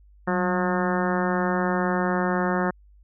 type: harmonic tone with a mistuned harmonic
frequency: 180.2 Hz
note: F#3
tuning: 45 cents flat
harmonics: 1 / 2 / 3 / 4 / 5 / 6 / 7 / 8 / 9 / 10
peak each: -25 / -28 / -30 / -31 / -32 / -33 / -33 / -34 / -35 / -35 dBFS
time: 0.27-2.71 s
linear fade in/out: 10 ms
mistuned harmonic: 1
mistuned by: +54 cents
effects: added 50 Hz sine -50 dBFS peak until 3.03 s